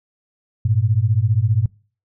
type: beating tone pair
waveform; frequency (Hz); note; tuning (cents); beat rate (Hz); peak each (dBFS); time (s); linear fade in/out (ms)
sine; 101.1 / 116.1; G#2 / A#2; -46 / -7; 15; -17; 0.65-1.66; 5
effects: noise-tail reverb RT60 0.4 s tail -24 dB re dry